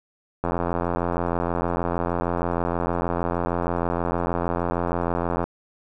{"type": "click train", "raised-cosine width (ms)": 1, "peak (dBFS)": -10, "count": 433, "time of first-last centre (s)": [0.44, 5.44], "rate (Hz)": 86.4, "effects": []}